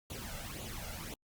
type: noise with flanger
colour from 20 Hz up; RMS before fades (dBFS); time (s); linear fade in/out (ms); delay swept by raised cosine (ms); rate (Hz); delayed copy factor
pink; -43; 0.1-1.14; 2; 0.28 to 1.48; 1.9; +0.7
effects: Opus 48 kbps